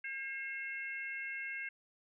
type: harmonic tone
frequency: 538 Hz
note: C5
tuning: 48 cents sharp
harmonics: 3 / 4 / 5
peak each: -43 / -41 / -47 dBFS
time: 0.04-1.69 s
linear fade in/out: 5 ms
effects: none